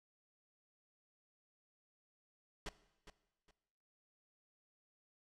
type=noise with echo; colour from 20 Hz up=pink; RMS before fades=-43 dBFS; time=2.66-2.69 s; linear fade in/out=2 ms; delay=410 ms; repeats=2; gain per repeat=-12 dB; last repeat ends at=3.51 s; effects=noise-tail reverb RT60 1.0 s tail -17 dB re dry + low-pass 6000 Hz 12 dB/octave